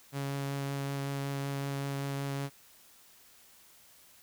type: tone with vibrato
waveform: sawtooth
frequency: 139.1 Hz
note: C#3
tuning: 6 cents sharp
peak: -29 dBFS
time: 0.12-2.5 s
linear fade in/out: 50 ms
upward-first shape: triangle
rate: 5.3 Hz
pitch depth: 10 cents each way
effects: white hiss -59 dBFS RMS until 4.22 s